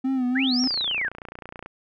triangle tone with vibrato, 256.8 Hz, C4, 32 cents flat, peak -19 dBFS, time 0.04-0.68 s, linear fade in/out 10 ms, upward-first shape sine, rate 3.3 Hz, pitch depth 70 cents each way
sine linear two-way sweep, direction up then down, 1463 to 5660 to 1463 Hz, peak -23 dBFS, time 0.35-1.09 s, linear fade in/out 10 ms, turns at 0.61 s
click train, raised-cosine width 0.5 ms, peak -22 dBFS, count 31, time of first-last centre 0.64-1.66 s, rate 29.4 Hz
effects none

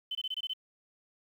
sine tone bursts, 3050 Hz, G7, 48 cents flat, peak -32 dBFS, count 7, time 0.11-0.535 s, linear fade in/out 5 ms, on 41 ms, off 23 ms, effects 10-bit

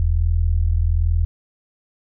sine tone pair together, 41.2 / 82.41 Hz, E1 / E2, 0 / 0 cents, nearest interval octave, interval 1200 cents, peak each -18 / -17 dBFS, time 0-1.25 s, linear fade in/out 0 ms, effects none

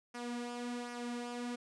sawtooth tone with flanger, 241.6 Hz, B3, 38 cents flat, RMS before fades -41 dBFS, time 0.14-1.56 s, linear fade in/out 10 ms, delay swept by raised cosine 0.25 to 3.65 ms, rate 1.3 Hz, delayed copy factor -0.55, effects resampled to 22050 Hz

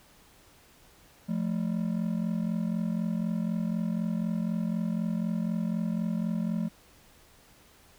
triangle ring-modulated tone, 196.8 Hz, G3, 7 cents sharp, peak -22 dBFS, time 1.28-6.69 s, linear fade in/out 20 ms, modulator 22 Hz, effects pink hiss -58 dBFS RMS until 7.98 s

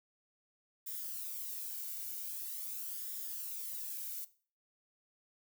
violet noise with flanger, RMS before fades -42 dBFS, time 0.86-4.25 s, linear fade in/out 10 ms, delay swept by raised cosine 0.57 to 1.39 ms, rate 0.44 Hz, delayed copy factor +0.55, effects noise-tail reverb RT60 0.4 s tail -17 dB re dry

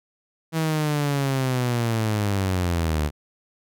sawtooth linear sweep, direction down, 163 to 72.6 Hz, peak -17 dBFS, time 0.52-3.11 s, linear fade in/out 50 ms, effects none

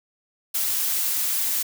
blue noise, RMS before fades -24 dBFS, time 0.54-1.63 s, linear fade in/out 10 ms, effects none

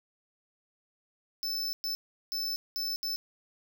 square tone bursts at uneven times, 5274 Hz, E8, in tune, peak -31 dBFS, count 5, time 1.43-1.73 / 1.84-1.95 / 2.32-2.56 / 2.76-2.96 / 3.03-3.16 s, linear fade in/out 0 ms, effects none

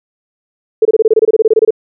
sine tone bursts, 440 Hz, A4, in tune, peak -4 dBFS, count 16, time 0.82-1.707 s, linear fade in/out 5 ms, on 32 ms, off 25 ms, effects none

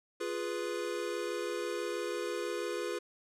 square chord, F diminished, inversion none, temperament equal, 349.2 / 415.3 / 493.9 Hz, F4 / Ab4 / Cb5, 0 / 0 / 0 cents, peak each -39 / -39 / -39 dBFS, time 0.2-2.99 s, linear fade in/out 10 ms, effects low-pass 10000 Hz 12 dB/octave

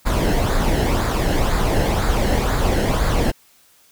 brown noise with flanger, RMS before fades -18 dBFS, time 0.05-3.32 s, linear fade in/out 20 ms, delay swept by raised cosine 0.34 to 0.86 ms, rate 2 Hz, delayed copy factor -0.55, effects white hiss -54 dBFS RMS until 3.91 s

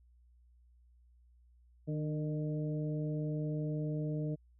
harmonic tone with a mistuned harmonic, 152.8 Hz, D#3, 31 cents flat, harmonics 1 / 2 / 3 / 4, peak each -34 / -40 / -44 / -46 dBFS, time 1.87-4.36 s, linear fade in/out 20 ms, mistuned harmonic 2, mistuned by -30 cents, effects added 60 Hz sine -61 dBFS peak until 4.59 s

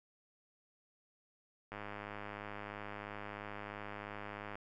click train, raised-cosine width 0.5 ms, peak -29 dBFS, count 293, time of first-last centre 1.72-4.555 s, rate 103 Hz, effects none

